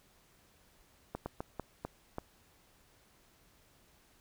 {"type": "slowing click train", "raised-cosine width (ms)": 1, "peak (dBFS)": -23, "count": 6, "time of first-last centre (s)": [1.15, 2.184], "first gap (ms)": 110, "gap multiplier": 1.32, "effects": ["pink hiss -66 dBFS RMS until 4.2 s"]}